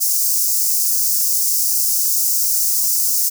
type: high-pass noise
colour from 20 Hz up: white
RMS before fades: -17 dBFS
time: 0-3.3 s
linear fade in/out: 20 ms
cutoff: 5100 Hz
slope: 48 dB/octave
effects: none